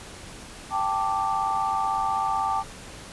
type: chord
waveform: sine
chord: G suspended second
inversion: none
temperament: equal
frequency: 784 / 880 / 1174.7 Hz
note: G5 / A5 / D6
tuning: 0 / 0 / 0 cents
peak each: -27 dBFS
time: 0.7-2.64 s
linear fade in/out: 50 ms
effects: pink hiss -42 dBFS RMS until 3.12 s + resampled to 24000 Hz